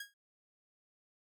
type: tone with exponential decay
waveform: sawtooth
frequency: 1640 Hz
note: G#6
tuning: 22 cents flat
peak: -36 dBFS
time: 0-0.14 s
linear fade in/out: 5 ms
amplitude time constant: 29 ms
effects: none